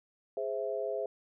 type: chord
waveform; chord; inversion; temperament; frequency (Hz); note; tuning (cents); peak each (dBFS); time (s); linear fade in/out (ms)
sine; Ab augmented; none; equal; 415.3 / 523.3 / 659.3; Ab4 / C5 / E5; 0 / 0 / 0; -36 / -36 / -36; 0.37-1.06; 2
effects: none